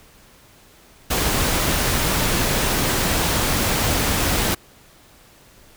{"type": "noise", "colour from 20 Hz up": "pink", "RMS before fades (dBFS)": -20, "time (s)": [1.1, 4.55], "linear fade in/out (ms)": 10, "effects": ["pink hiss -50 dBFS RMS until 5.76 s"]}